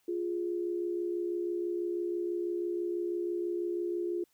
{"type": "tone pair together", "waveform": "sine", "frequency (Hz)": [349.2, 415.3], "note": ["F4", "G#4"], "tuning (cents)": [0, 0], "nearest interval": "minor third", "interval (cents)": 300, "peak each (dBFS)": [-31, -38], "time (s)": [0.08, 4.24], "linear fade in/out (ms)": 5, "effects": ["white hiss -72 dBFS RMS until 4.33 s"]}